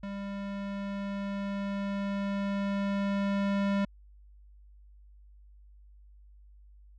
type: tone with level ramp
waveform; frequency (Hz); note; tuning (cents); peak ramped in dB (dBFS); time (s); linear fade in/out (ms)
square; 199; G3; +26; -36 to -26; 0.03-3.85; 5
effects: added 50 Hz sine -52 dBFS peak until 6.98 s + low-pass 3000 Hz 12 dB/octave